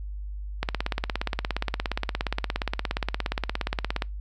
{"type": "click train", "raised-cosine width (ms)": 0.3, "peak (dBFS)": -10, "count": 59, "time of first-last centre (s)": [0.63, 4.022], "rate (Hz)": 17.1, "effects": ["noise-tail reverb RT60 0.2 s tail -26 dB re dry", "added 50 Hz sine -32 dBFS peak until 4.2 s"]}